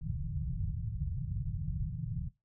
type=low-pass noise; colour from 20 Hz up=white; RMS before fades=-36 dBFS; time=0.01-2.29 s; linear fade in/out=10 ms; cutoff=170 Hz; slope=96 dB/octave; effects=noise-tail reverb RT60 0.2 s tail -18 dB re dry